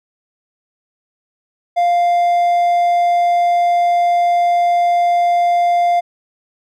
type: tone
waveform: triangle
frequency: 698.5 Hz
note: F5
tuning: in tune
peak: -9 dBFS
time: 1.76-6.01 s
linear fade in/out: 20 ms
effects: none